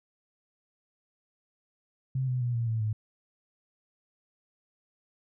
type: tone with pitch steps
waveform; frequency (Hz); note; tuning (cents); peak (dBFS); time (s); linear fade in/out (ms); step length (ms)
sine; 131.4 / 126.34 / 121.47 / 116.79 / 112.3 / 107.97; C3 / B2 / B2 / A#2 / A2 / A2; +8 / +40 / -28 / +4 / +36 / -32; -26; 2.15-2.93; 5; 130
effects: none